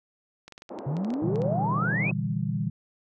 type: clicks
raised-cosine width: 0.2 ms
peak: -27 dBFS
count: 12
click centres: 0.48 / 0.523 / 0.579 / 0.621 / 0.692 / 0.788 / 0.968 / 1.047 / 1.104 / 1.139 / 1.358 / 1.419 s
type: band-pass noise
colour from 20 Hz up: pink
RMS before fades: -38 dBFS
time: 0.7-2.12 s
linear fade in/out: 5 ms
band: 240 to 840 Hz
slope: 24 dB/octave
type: exponential sweep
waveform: sine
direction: up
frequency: 130.81 to 2614 Hz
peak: -26 dBFS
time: 0.86-2.11 s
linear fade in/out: 10 ms
type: chord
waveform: sine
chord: E half-diminished seventh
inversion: second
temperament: just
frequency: 118.67 / 148.33 / 164.81 / 197.78 Hz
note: Bb2 / D3 / E3 / G3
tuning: +31 / +18 / 0 / +16 cents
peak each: -31 dBFS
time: 1.22-2.7 s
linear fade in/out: 10 ms
effects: none